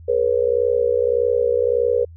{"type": "tone with amplitude modulation", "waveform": "sine", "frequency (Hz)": 482.4, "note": "B4", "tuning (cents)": -41, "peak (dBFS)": -11, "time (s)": [0.08, 2.05], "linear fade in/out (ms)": 10, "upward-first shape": "sine", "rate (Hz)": 61.7, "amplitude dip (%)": 95, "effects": ["added 83 Hz sine -38 dBFS peak until 2.16 s"]}